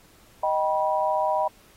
sine chord, Eb augmented, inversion none, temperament just, 622.3 / 777.8 / 972.3 Hz, Eb5 / G5 / B5, 0 / -14 / -27 cents, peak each -25 / -26 / -25 dBFS, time 0.43-1.48 s, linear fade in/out 5 ms, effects pink hiss -56 dBFS RMS until 1.76 s + AAC 48 kbps

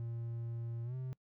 triangle tone with pitch glide, 116.54 to 129.31 Hz, A#2 to C3, 0 to -20 cents, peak -36 dBFS, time 0-1.13 s, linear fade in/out 0 ms, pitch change +180 cents, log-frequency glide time 0.84-0.95 s, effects noise-tail reverb RT60 0.1 s tail -24 dB re dry

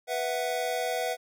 square chord, B suspended fourth, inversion none, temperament equal, 493.9 / 659.3 / 740 Hz, B4 / E5 / F#5, 0 / 0 / 0 cents, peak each -33 dBFS, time 0.07-1.17 s, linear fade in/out 50 ms, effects none

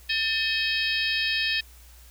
harmonic tone with a mistuned harmonic, 637 Hz, D#5, 41 cents sharp, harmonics 3 / 4 / 5 / 6 / 7 / 8, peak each -29 / -28 / -30 / -32 / -33 / -33 dBFS, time 0.09-1.61 s, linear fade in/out 10 ms, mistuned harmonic 3, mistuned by -120 cents, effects added 60 Hz sine -48 dBFS peak until 2.1 s + white hiss -54 dBFS RMS until 2.1 s

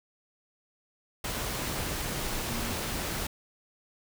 sine tone in noise, 232 Hz, A#3, 8 cents flat, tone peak -37 dBFS, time 2.5-2.72 s, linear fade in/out 5 ms, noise pink, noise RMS -33 dBFS, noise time 1.24-3.27 s, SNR -7 dB, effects none

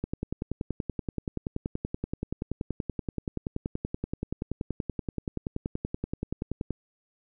click train, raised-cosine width 3 ms, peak -17 dBFS, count 71, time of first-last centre 0.04-6.707 s, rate 10.5 Hz, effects none

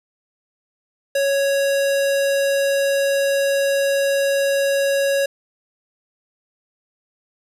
square tone, 554.4 Hz, C#5, in tune, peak -17 dBFS, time 1.15-5.26 s, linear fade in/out 5 ms, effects resampled to 32000 Hz + 8-bit

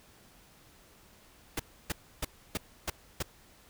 pink noise bursts, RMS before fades -32 dBFS, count 6, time 1.57-3.226 s, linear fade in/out 5 ms, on 26 ms, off 300 ms, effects pink hiss -59 dBFS RMS until 3.69 s

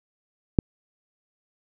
click, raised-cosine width 3 ms, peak -3 dBFS, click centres 0.588 s, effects none

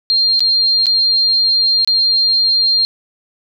sine tone with dropouts, 4198 Hz, C8, 5 cents sharp, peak -10 dBFS, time 0.1-2.85 s, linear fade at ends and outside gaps 0 ms, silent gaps 0.394-0.405 / 0.858-0.867 / 1.847-1.875 s, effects none

